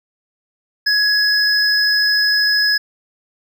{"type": "tone pair together", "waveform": "triangle", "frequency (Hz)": [1677, 5084], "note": ["G#6", "D#8"], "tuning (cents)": [16, 36], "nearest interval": "octave + perfect fifth", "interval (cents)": 1920, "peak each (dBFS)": -14, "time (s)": [0.86, 2.78], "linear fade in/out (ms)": 10, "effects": []}